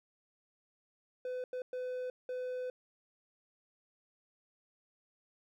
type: tone bursts at uneven times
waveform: triangle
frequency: 504 Hz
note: B4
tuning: 35 cents sharp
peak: -34 dBFS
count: 4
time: 1.25-1.44 / 1.53-1.62 / 1.73-2.1 / 2.29-2.7 s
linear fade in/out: 2 ms
effects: none